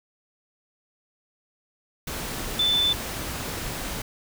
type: tone in noise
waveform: sine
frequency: 3520 Hz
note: A7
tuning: in tune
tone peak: -19 dBFS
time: 2.59-2.93 s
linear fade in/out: 5 ms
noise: pink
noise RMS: -32 dBFS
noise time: 2.07-4.02 s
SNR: +10 dB
effects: none

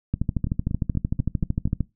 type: two click trains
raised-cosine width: 5 ms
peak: -15 / -10 dBFS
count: 6 / 23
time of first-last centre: 0.47-1.675 / 0.14-1.807 s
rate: 4.15 / 13.2 Hz
effects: noise-tail reverb RT60 0.2 s tail -21 dB re dry

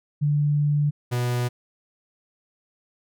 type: tone pair in turn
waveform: sine / 45% pulse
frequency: 146.83 / 122.51 Hz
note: D3 / B2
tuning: 0 / -14 cents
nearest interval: minor third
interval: 314 cents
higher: first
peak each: -18 / -22 dBFS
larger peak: first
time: 0.21-0.91 / 1.11-1.49 s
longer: first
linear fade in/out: 20 ms
effects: none

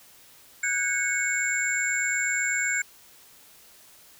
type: tone cluster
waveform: sine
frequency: 1489 / 1617 / 2208 / 7310 Hz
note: F#6 / G#6 / C#7 / A#8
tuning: +11 / -47 / -7 / -35 cents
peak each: -31 / -30 / -27 / -29 dBFS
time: 0.63-2.82 s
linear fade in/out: 5 ms
effects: white hiss -53 dBFS RMS until 4.19 s

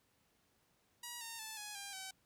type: tone with pitch steps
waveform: 5% pulse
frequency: 960 / 917.2 / 876.3 / 837.2 / 799.8 / 764.2 Hz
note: B5 / A#5 / A5 / G#5 / G5 / G5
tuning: -49 / -28 / -7 / +14 / +35 / -44 cents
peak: -33 dBFS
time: 1.03-2.11 s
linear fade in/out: 5 ms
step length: 180 ms
effects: pink hiss -75 dBFS RMS until 2.25 s + high-pass 60 Hz 12 dB/octave

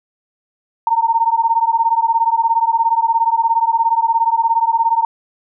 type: beating tone pair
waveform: sine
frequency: 907 / 924 Hz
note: A#5 / A#5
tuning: -48 / -16 cents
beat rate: 17 Hz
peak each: -15 dBFS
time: 0.87-5.05 s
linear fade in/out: 2 ms
effects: none

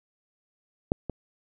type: clicks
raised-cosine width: 2 ms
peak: -9 / -18 dBFS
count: 2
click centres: 0.919 / 1.097 s
effects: none

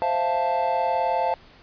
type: chord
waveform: triangle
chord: F major seventh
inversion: second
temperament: equal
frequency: 523.3 / 659.3 / 698.5 / 880 Hz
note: C5 / E5 / F5 / A5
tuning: 0 / 0 / 0 / 0 cents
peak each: -26 / -27 / -24 / -22 dBFS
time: 0.02-1.34 s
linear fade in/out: 0 ms
effects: pink hiss -51 dBFS RMS until 1.62 s + resampled to 11025 Hz

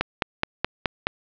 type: click train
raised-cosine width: 0.3 ms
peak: -4 dBFS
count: 6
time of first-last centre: 0.01-1.069 s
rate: 4.72 Hz
effects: low-pass 4000 Hz 12 dB/octave

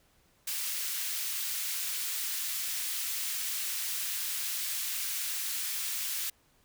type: high-pass noise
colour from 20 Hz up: white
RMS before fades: -34 dBFS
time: 0.47-6.3 s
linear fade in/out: 5 ms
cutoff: 1900 Hz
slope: 12 dB/octave
effects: pink hiss -67 dBFS RMS until 6.64 s

